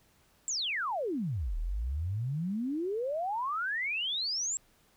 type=exponential two-way sweep; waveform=sine; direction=down then up; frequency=7700 to 36.92 to 7700 Hz; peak=-30 dBFS; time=0.48-4.57 s; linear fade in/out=0 ms; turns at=1.57 s; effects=pink hiss -66 dBFS RMS until 4.96 s